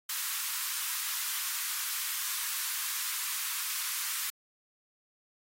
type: high-pass noise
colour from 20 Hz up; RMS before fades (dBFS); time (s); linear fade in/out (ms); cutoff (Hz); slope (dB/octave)
white; -34; 0.09-4.3; 5; 1000; 48
effects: AAC 48 kbps